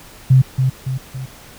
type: tone with echo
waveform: sine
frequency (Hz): 130.81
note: C3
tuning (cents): 0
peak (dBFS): -6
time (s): 0.3-0.42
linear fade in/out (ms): 10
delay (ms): 280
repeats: 3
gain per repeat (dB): -6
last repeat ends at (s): 1.26
effects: pink hiss -41 dBFS RMS until 1.58 s

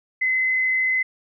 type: tone with frequency modulation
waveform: sine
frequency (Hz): 2041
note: C7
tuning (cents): -44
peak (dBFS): -18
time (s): 0.21-1.03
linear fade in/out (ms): 10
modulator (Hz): 33.3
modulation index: 0.54
effects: none

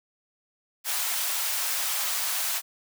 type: high-pass noise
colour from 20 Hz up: white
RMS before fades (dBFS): -28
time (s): 0.84-2.62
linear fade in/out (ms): 50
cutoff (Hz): 660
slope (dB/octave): 24
effects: none

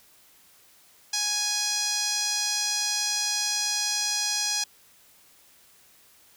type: tone with band-pass filter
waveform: sawtooth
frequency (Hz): 830.6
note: G#5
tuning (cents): 0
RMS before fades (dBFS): -27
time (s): 1.13-4.64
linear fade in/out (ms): 5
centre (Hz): 5600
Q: 2.8
effects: white hiss -57 dBFS RMS until 6.36 s

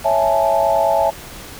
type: chord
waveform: sine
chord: A major seventh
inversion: first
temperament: equal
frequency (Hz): 554.4 / 659.3 / 830.6 / 880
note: C#5 / E5 / G#5 / A5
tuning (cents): 0 / 0 / 0 / 0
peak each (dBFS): -20 / -16 / -20 / -19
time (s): 0.04-1.11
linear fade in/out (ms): 20
effects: pink hiss -35 dBFS RMS until 1.59 s

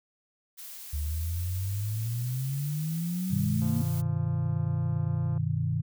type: noise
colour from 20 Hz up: blue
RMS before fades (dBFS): -43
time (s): 0.57-4.02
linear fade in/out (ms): 20
type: exponential sweep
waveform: sine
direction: up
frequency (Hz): 71.8 to 233.1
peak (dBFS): -28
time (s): 0.93-3.82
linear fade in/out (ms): 5
type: chord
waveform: sine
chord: G augmented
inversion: none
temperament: equal with one note detuned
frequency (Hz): 98 / 125.63 / 155.56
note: G2 / B2 / D#3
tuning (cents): 0 / +30 / 0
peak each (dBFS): -31 / -30 / -29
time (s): 3.3-5.82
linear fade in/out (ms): 20
type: click train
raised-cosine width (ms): 1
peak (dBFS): -34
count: 305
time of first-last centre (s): 3.62-5.377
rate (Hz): 173
effects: none

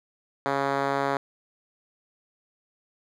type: tone with band-pass filter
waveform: 5% pulse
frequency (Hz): 138.59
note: C#3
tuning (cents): 0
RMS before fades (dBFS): -26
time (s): 0.46-1.17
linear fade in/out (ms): 0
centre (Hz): 610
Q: 0.57
effects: none

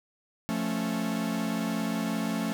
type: chord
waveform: 45% pulse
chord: F augmented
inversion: none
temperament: equal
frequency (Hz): 174.61 / 220 / 277.2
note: F3 / A3 / C#4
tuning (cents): 0 / 0 / 0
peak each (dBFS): -34 / -30 / -34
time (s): 0.49-2.53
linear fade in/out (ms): 0
effects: none

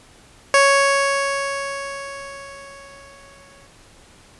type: tone with exponential decay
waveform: 15% pulse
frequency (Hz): 554.4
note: C#5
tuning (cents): 0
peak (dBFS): -4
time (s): 0.54-3.67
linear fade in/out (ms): 1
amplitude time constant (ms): 680
effects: pink hiss -49 dBFS RMS until 4.39 s + resampled to 24000 Hz

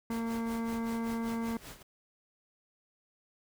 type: noise with tremolo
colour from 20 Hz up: pink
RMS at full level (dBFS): -45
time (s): 0.1-1.83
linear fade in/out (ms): 10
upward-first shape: sine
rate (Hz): 5.2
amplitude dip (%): 75
type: harmonic tone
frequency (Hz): 229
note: A#3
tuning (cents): -31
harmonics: 1 / 2 / 3 / 4 / 5 / 6 / 7 / 9 / 10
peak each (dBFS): -32 / -42 / -50 / -44 / -48 / -57 / -52 / -52 / -62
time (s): 0.1-1.57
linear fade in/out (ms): 2
effects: none

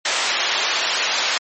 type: band-pass noise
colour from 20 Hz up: white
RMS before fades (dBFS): -21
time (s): 0.05-1.38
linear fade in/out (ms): 5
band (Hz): 560 to 4800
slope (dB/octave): 12
effects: low-pass 12000 Hz 12 dB/octave + MP3 32 kbps

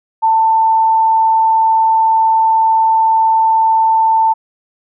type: tone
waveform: sine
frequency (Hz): 891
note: A5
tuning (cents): +22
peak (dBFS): -8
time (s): 0.22-4.34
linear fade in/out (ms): 20
effects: none

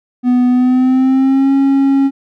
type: tone with pitch glide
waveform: triangle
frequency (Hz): 248 to 273.6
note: B3 to C#4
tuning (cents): +7 to -23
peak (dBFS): -6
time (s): 0.23-2.11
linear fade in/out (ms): 50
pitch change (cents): +170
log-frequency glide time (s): 0.48-1.53
effects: none

